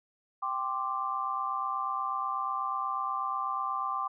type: chord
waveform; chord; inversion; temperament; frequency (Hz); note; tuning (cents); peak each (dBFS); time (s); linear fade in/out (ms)
sine; G suspended fourth; none; equal; 784 / 1046.5 / 1174.7; G5 / C6 / D6; 0 / 0 / 0; -37 / -34 / -32; 0.42-4.08; 10
effects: none